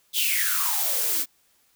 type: noise with high-pass filter sweep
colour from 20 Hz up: blue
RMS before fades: -24 dBFS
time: 0.13-1.26 s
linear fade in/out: 50 ms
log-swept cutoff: 3500 to 260 Hz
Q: 8.6
effects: white hiss -64 dBFS RMS until 1.75 s